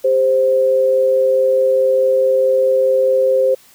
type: tone pair together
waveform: sine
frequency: 398.6 / 523.3 Hz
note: G4 / C5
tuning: +29 / 0 cents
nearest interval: perfect fourth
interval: 471 cents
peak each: -20 / -11 dBFS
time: 0.04-3.55 s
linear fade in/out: 10 ms
effects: white hiss -48 dBFS RMS until 3.74 s